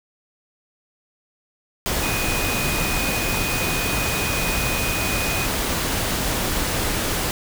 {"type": "tone in noise", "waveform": "sine", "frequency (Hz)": 2487, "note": "D#7", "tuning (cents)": -1, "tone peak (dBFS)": -27, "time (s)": [2.03, 5.46], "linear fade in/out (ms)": 0, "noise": "pink", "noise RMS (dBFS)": -23, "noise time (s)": [1.86, 7.31], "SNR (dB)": -7, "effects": []}